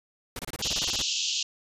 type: noise bursts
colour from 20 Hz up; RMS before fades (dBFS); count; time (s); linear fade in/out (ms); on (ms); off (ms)
pink; -35; 12; 0.36-1.018; 2; 31; 26
type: band-pass noise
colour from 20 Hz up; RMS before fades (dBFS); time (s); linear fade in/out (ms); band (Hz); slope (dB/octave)
pink; -29; 0.62-1.43; 5; 2700 to 7100; 96
effects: resampled to 32000 Hz